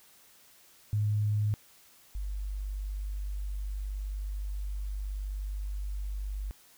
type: tone pair in turn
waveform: sine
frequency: 105.1 / 49.6 Hz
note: G#2 / G1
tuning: +21 / +21 cents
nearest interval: octave + minor second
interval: 1300 cents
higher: first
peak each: -25 / -32 dBFS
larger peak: first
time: 0.93-1.54 / 2.15-6.51 s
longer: second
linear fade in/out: 0 ms
effects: white hiss -59 dBFS RMS until 6.77 s